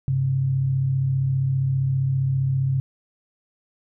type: tone pair together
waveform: sine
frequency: 99.13 / 134.2 Hz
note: G2 / C3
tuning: +20 / +44 cents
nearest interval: perfect fourth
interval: 524 cents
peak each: -29 / -19 dBFS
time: 0.08-2.8 s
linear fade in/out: 0 ms
effects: none